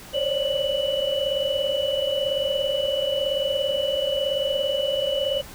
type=tone cluster; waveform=sine; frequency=532 / 553 / 590 / 2959 Hz; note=C5 / C#5 / D5 / F#7; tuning=+29 / -4 / +8 / -1 cents; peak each=-27 dBFS; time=0.13-5.42 s; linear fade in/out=20 ms; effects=pink hiss -42 dBFS RMS until 5.54 s